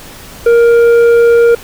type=tone with tanh clipping; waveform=triangle; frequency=468.7 Hz; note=A#4; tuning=9 cents sharp; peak=-5 dBFS; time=0.46-1.55 s; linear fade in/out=5 ms; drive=11 dB; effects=pink hiss -32 dBFS RMS until 1.63 s